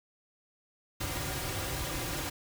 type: noise with comb filter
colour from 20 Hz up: pink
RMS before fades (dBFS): -35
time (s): 1-2.3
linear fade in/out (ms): 10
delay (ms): 4.6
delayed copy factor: -0.65
effects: none